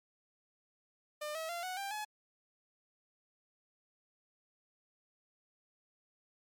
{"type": "tone with pitch steps", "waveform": "sawtooth", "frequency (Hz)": [600, 643.1, 689.2, 738.7, 791.7, 848.5], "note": ["D5", "E5", "F5", "F#5", "G5", "G#5"], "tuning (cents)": [37, -43, -23, -3, 17, 37], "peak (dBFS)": -34, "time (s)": [1.21, 2.05], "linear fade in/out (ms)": 10, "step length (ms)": 140, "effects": ["MP3 96 kbps"]}